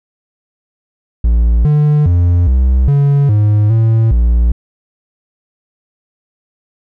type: tone with pitch steps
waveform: triangle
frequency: 57.5 / 149 / 87.5 / 64.2 / 141.5 / 105.1 / 112.4 / 58.6 Hz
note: A#1 / D3 / F2 / C2 / C#3 / G#2 / A2 / A#1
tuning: -23 / +25 / +4 / -32 / +36 / +21 / +37 / +10 cents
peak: -5 dBFS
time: 1.24-4.52 s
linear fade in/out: 5 ms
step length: 410 ms
effects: none